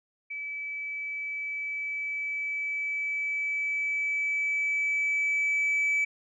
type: tone with level ramp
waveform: sine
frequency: 2300 Hz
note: D7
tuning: 37 cents flat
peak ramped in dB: -33 to -21 dBFS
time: 0.3-6.05 s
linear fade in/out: 10 ms
effects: tanh soft clip ceiling -21 dBFS